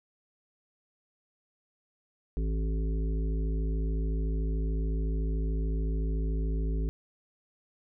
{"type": "harmonic tone", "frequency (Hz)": 53.7, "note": "A1", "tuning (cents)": -41, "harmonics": [1, 3, 5, 7, 8], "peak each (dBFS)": [-27, -37, -41, -44, -45], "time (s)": [2.37, 6.89], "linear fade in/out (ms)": 0, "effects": []}